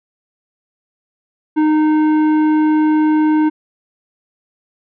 sine tone with tanh clipping, 308 Hz, D#4, 17 cents flat, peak -12 dBFS, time 1.56-3.5 s, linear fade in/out 20 ms, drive 11 dB, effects none

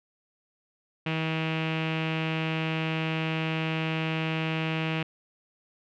sawtooth tone with low-pass filter, 160 Hz, D#3, 49 cents sharp, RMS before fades -29 dBFS, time 1.06-5.03 s, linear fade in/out 5 ms, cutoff 2700 Hz, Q 4.5, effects none

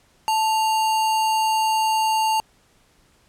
sine tone with sample-and-hold, 880 Hz, A5, in tune, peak -17 dBFS, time 0.28-2.4 s, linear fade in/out 0 ms, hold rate 3675 Hz, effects pink hiss -59 dBFS RMS until 3.28 s + low-pass 11000 Hz 12 dB/octave

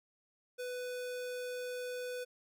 square tone, 497.3 Hz, B4, 12 cents sharp, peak -39 dBFS, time 0.58-2.25 s, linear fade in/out 20 ms, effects none

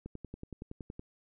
click train, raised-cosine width 3 ms, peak -29 dBFS, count 11, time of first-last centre 0.06-0.995 s, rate 10.7 Hz, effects none

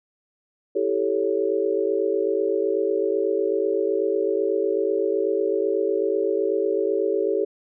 sine chord, A dominant seventh, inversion second, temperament equal, 329.6 / 392 / 440 / 554.4 Hz, E4 / G4 / A4 / C#5, 0 / 0 / 0 / 0 cents, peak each -29 / -23 / -24 / -28 dBFS, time 0.75-7.45 s, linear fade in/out 10 ms, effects none

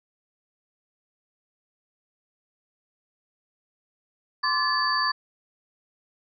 sine tone cluster, 1040 / 1160 / 1729 / 4604 Hz, C6 / D6 / A6 / D8, -11 / -22 / -31 / -35 cents, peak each -27 dBFS, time 4.43-5.12 s, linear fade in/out 10 ms, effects none

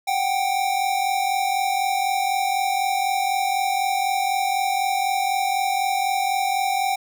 square tone pair together, 740 / 784 Hz, F#5 / G5, 0 / 0 cents, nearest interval minor second, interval 100 cents, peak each -26 / -22 dBFS, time 0.07-6.96 s, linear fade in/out 10 ms, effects none

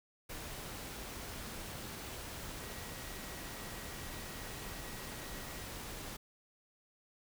sine tone in noise, 1912 Hz, A#6, 43 cents sharp, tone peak -56 dBFS, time 2.61-5.64 s, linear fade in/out 10 ms, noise pink, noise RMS -45 dBFS, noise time 0.29-6.17 s, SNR -14 dB, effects none

